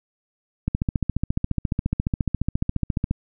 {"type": "click train", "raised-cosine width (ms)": 5, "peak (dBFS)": -9, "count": 36, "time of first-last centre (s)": [0.68, 3.111], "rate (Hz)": 14.4, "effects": []}